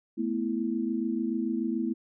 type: chord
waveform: sine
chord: A suspended second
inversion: none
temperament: equal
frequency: 220 / 246.9 / 329.6 Hz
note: A3 / B3 / E4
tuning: 0 / 0 / 0 cents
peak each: -31 dBFS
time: 0.17-1.94 s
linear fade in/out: 20 ms
effects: none